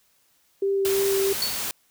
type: tone with vibrato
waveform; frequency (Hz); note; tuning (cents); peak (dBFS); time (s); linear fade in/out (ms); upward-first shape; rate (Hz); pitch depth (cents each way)
sine; 392; G4; 0; -20; 0.62-1.33; 5; sine; 3; 11
type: noise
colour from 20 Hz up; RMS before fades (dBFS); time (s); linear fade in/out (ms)
white; -29; 0.85-1.71; 0
type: tone with exponential decay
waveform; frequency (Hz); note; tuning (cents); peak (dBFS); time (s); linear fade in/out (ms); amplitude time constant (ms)
triangle; 4441; C#8; +2; -19; 1.42-1.67; 2; 53
effects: white hiss -64 dBFS RMS until 1.9 s